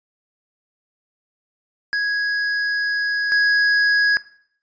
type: tone pair in turn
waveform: square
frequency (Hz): 1661.2 / 1661.2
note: G#6 / G#6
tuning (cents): 0 / 0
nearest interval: unison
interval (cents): 0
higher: neither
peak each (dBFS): -19 / -14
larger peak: second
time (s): 1.93-3.32 / 3.32-4.17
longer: first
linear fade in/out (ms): 0
effects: noise-tail reverb RT60 0.6 s tail -19 dB re dry + resampled to 16000 Hz